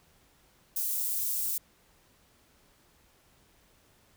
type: high-pass noise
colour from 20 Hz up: white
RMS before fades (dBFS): -31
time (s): 0.76-1.58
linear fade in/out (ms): 5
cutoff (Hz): 9700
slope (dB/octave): 12
effects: pink hiss -64 dBFS RMS until 4.16 s